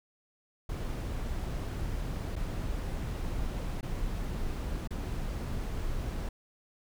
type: noise with dropouts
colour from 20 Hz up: brown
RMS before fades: -34 dBFS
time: 0.69-6.29 s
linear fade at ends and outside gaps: 5 ms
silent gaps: 2.357-2.362 / 3.81-3.828 / 4.875-4.906 s
effects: none